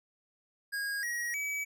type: tone with pitch steps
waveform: square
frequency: 1635 / 1899 / 2285 Hz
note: G#6 / A#6 / D7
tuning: -28 / +32 / -48 cents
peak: -33 dBFS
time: 0.72-1.65 s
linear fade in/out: 20 ms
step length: 310 ms
effects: none